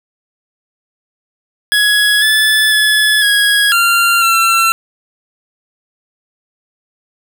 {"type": "tone with pitch steps", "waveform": "25% pulse", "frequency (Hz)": [1676, 1735, 1714, 1657, 1385, 1351], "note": ["G#6", "A6", "A6", "G#6", "F6", "E6"], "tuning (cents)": [15, -25, -46, -4, -15, 42], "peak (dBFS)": -5, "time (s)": [1.72, 4.72], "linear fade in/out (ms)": 0, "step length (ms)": 500, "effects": []}